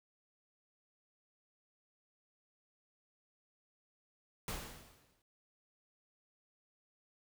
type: noise with exponential decay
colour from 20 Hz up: pink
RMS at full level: -39 dBFS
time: 4.48-5.22 s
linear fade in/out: 1 ms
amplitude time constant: 160 ms
effects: none